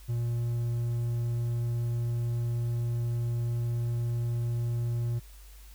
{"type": "tone", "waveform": "triangle", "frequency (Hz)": 118.4, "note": "A#2", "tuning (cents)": 27, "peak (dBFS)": -25, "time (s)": [0.08, 5.2], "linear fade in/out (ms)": 20, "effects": ["added 50 Hz sine -47 dBFS peak until 5.74 s", "white hiss -57 dBFS RMS until 5.74 s"]}